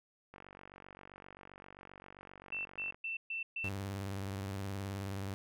click train, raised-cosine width 0.5 ms, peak -36 dBFS, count 125, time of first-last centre 0.34-2.945 s, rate 47.6 Hz
sine tone bursts, 2678 Hz, E7, 27 cents sharp, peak -36 dBFS, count 5, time 2.52-3.69 s, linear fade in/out 5 ms, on 130 ms, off 130 ms
sawtooth tone with vibrato, 98 Hz, G2, in tune, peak -34 dBFS, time 3.64-5.34 s, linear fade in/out 0 ms, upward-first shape triangle, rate 19 Hz, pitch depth 92 cents each way
effects none

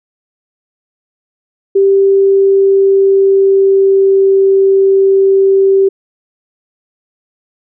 sine tone with pitch glide, 392 to 388.6 Hz, G4 to G4, 0 to -15 cents, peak -5 dBFS, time 1.75-5.89 s, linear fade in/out 10 ms, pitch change -15 cents, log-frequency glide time 1.89-4.38 s, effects none

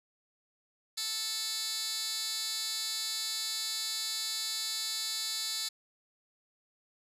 15% pulse tone with high-pass filter, 440 Hz, A4, in tune, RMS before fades -35 dBFS, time 0.97-5.69 s, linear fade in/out 10 ms, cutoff 4200 Hz, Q 1.9, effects resampled to 32000 Hz

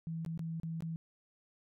sine tone with dropouts, 163.5 Hz, E3, 14 cents flat, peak -36 dBFS, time 0.07-0.96 s, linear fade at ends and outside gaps 0 ms, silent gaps 0.249-0.262 / 0.376-0.393 / 0.599-0.633 / 0.806-0.823 s, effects none

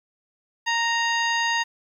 harmonic tone with a mistuned harmonic, 929 Hz, A#5, 6 cents flat, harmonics 1 / 2 / 3 / 4 / 5 / 7, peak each -25 / -24 / -29 / -33 / -34 / -35 dBFS, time 0.66-1.64 s, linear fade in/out 20 ms, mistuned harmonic 5, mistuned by +61 cents, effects 9-bit

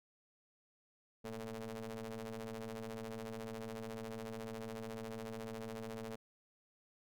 sawtooth ring-modulated tone, 110 Hz, A2, in tune, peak -36 dBFS, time 1.24-6.16 s, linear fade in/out 10 ms, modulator 337 Hz, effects none

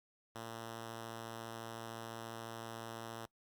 5% pulse tone, 114.1 Hz, A#2, 37 cents flat, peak -33 dBFS, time 0.35-3.26 s, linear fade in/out 5 ms, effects noise-tail reverb RT60 0.1 s tail -22 dB re dry + Opus 48 kbps

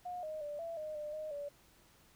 sine tone with pitch steps, 718 / 621 / 588 / 668 / 616 / 599 / 618 / 576 Hz, F5 / D#5 / D5 / E5 / D#5 / D5 / D#5 / D5, +48 / -3 / +2 / +23 / -17 / +34 / -12 / -34 cents, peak -39 dBFS, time 0.05-1.49 s, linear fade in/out 10 ms, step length 180 ms, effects pink hiss -65 dBFS RMS until 2.15 s

